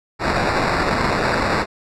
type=noise with sample-and-hold; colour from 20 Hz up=violet; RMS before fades=-19 dBFS; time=0.19-1.66 s; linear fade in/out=50 ms; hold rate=3150 Hz; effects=low-pass 5000 Hz 12 dB/octave